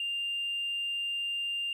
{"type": "tone with hard clipping", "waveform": "triangle", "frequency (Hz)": 2796, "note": "F7", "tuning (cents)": 1, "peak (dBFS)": -30, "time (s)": [0, 1.73], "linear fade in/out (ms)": 2, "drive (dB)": 2, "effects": []}